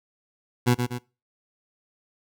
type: tone with echo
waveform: 20% pulse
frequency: 122.6 Hz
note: B2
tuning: 12 cents flat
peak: -12 dBFS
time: 0.66-0.75 s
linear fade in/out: 20 ms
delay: 120 ms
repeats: 2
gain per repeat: -6 dB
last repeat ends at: 0.99 s
effects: noise-tail reverb RT60 0.3 s tail -22 dB re dry